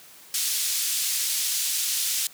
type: band-pass noise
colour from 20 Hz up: white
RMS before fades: -26 dBFS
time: 0.34-2.27 s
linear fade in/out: 2 ms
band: 3400 to 11000 Hz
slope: 12 dB/octave
effects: white hiss -49 dBFS RMS until 2.33 s + high-pass 100 Hz 12 dB/octave